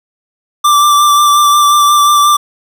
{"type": "tone with vibrato", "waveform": "square", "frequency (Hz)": 1174.7, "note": "D6", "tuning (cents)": 0, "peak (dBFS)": -6, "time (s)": [0.64, 2.37], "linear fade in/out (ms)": 10, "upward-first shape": "sine", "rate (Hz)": 5.6, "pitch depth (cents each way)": 19, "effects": []}